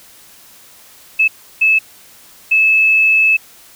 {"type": "tone bursts at uneven times", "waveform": "sine", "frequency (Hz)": 2606, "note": "E7", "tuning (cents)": -20, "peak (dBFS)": -8, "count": 3, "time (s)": [[1.19, 1.28], [1.61, 1.79], [2.51, 3.37]], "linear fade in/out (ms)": 10, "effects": ["white hiss -43 dBFS RMS until 3.75 s"]}